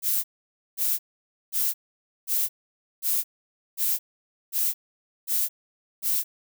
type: noise bursts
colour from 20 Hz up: violet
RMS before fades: -24 dBFS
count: 9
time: 0.02-6.24 s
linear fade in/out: 50 ms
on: 220 ms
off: 530 ms
effects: none